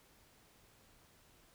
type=silence; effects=pink hiss -66 dBFS RMS until 1.54 s